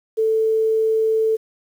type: tone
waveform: sine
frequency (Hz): 441.9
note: A4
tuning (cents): +7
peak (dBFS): -15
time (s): 0.17-1.37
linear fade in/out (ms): 20
effects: 8-bit